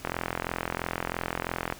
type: click train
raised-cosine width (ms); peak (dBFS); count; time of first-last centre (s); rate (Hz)
0.5; -13; 73; 0.05-1.724; 43
effects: pink hiss -47 dBFS RMS until 1.79 s